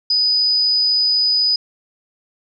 sine tone, 4978 Hz, D#8, in tune, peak -13 dBFS, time 0.1-1.56 s, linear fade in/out 5 ms, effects none

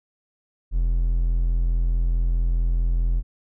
triangle tone, 42.33 Hz, E1, 47 cents sharp, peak -16 dBFS, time 0.71-3.23 s, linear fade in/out 50 ms, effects none

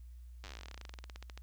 slowing click train, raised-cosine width 0.2 ms, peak -30 dBFS, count 30, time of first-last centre 0.44-1.376 s, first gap 9 ms, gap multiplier 1.08, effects added 60 Hz sine -48 dBFS peak until 1.42 s + white hiss -75 dBFS RMS until 1.42 s

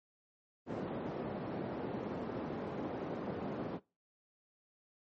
white band-pass noise, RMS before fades -40 dBFS, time 0.66-3.8 s, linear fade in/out 50 ms, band 150 to 450 Hz, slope 12 dB/octave, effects noise-tail reverb RT60 0.3 s tail -23 dB re dry + MP3 32 kbps

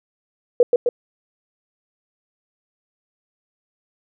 sine tone with echo, 485 Hz, B4, 31 cents flat, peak -8 dBFS, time 0.6-0.63 s, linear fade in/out 2 ms, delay 130 ms, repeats 2, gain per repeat -3 dB, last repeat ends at 0.89 s, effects none

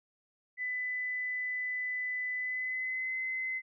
sine tone with pitch glide, 2000 to 2047 Hz, B6 to C7, +21 to -38 cents, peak -32 dBFS, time 0.57-3.62 s, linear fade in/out 50 ms, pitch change +41 cents, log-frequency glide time 2.36-3.17 s, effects none

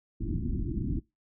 pink low-pass noise, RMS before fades -31 dBFS, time 0.2-1 s, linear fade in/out 10 ms, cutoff 350 Hz, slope 96 dB/octave, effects noise-tail reverb RT60 0.2 s tail -21 dB re dry

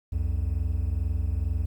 triangle tone pair together, 63.79 / 86 Hz, C2 / F2, -43 / -26 cents, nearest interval perfect fourth, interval 517 cents, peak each -25 dBFS, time 0.12-1.66 s, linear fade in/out 10 ms, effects 10-bit

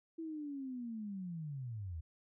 sine linear sweep, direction down, 331 to 75 Hz, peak -40 dBFS, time 0.18-2.01 s, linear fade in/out 10 ms, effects none

